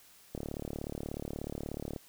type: click train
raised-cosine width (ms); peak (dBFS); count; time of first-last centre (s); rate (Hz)
2; -24; 60; 0.35-1.962; 36.6
effects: white hiss -59 dBFS RMS until 2.08 s